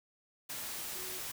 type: tone in noise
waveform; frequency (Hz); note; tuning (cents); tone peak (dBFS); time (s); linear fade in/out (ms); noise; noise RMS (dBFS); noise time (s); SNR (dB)
sine; 370; F#4; 0; -50; 0.95-1.19; 10; white; -41; 0.49-1.32; -12
effects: none